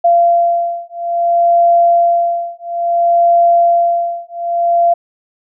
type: beating tone pair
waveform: sine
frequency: 687 / 687.59 Hz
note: F5 / F5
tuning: -29 / -27 cents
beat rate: 0.59 Hz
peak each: -12 dBFS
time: 0.04-4.94 s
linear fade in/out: 10 ms
effects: none